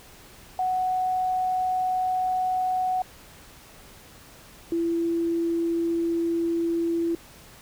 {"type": "tone pair in turn", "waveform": "sine", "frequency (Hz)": [741, 335.6], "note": ["F#5", "E4"], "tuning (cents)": [2, 31], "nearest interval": "octave + major second", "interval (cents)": 1371, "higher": "first", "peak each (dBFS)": -22, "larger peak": "neither", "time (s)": [[0.59, 3.02], [4.72, 7.15]], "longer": "neither", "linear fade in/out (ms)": 2, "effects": ["pink hiss -49 dBFS RMS until 7.61 s"]}